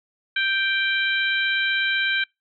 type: harmonic tone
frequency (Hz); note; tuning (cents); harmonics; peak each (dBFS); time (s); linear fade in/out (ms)
784; G5; 0; 2 / 3 / 4 / 5; -22 / -26 / -28 / -30; 0.36-2.24; 5
effects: noise-tail reverb RT60 0.2 s tail -26 dB re dry